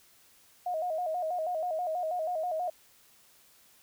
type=tone with vibrato; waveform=sine; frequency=675 Hz; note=E5; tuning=41 cents sharp; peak=-29 dBFS; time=0.66-2.7 s; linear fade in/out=5 ms; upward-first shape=square; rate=6.2 Hz; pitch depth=110 cents each way; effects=white hiss -61 dBFS RMS until 3.82 s